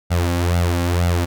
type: tone with flanger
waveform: sawtooth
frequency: 87 Hz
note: F2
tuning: 6 cents flat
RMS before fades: -18 dBFS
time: 0.1-1.26 s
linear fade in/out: 20 ms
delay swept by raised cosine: 1.4 to 3.7 ms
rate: 2.1 Hz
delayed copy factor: +0.7
effects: none